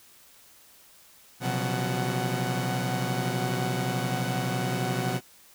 sawtooth tone cluster, 124.7 / 136.4 / 174.6 / 187.4 / 744 Hz, B2 / C#3 / F3 / F#3 / F#5, +17 / -28 / 0 / +22 / +9 cents, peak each -26 / -30 / -30 / -31 / -30 dBFS, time 1.4-5.21 s, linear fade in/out 50 ms, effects white hiss -55 dBFS RMS until 5.54 s

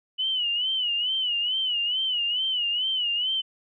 sine tone with vibrato, 2960 Hz, F#7, in tune, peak -23 dBFS, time 0.18-3.42 s, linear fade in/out 20 ms, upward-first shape sine, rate 2.3 Hz, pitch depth 100 cents each way, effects none

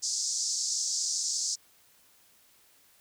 pink band-pass noise, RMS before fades -31 dBFS, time 0.02-1.56 s, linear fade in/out 20 ms, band 4900 to 7600 Hz, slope 48 dB/octave, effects white hiss -62 dBFS RMS until 3 s

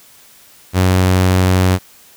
sawtooth tone, 92.5 Hz, F#2, in tune, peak -6 dBFS, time 0.73-1.79 s, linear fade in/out 50 ms, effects white hiss -45 dBFS RMS until 2.16 s

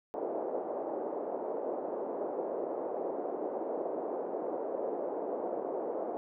pink band-pass noise, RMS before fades -36 dBFS, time 0.14-6.17 s, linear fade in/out 0 ms, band 370 to 690 Hz, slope 24 dB/octave, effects none

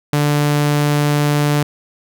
sawtooth tone, 146.83 Hz, D3, in tune, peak -9 dBFS, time 0.13-1.63 s, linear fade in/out 2 ms, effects none

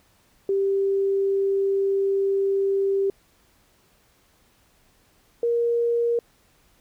sine tone pair in turn, 392.3 / 470.6 Hz, G4 / A#4, +1 / +16 cents, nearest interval minor third, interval 315 cents, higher second, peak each -19 dBFS, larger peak neither, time 0.49-3.1 / 5.43-6.19 s, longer first, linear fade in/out 2 ms, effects pink hiss -61 dBFS RMS until 6.8 s

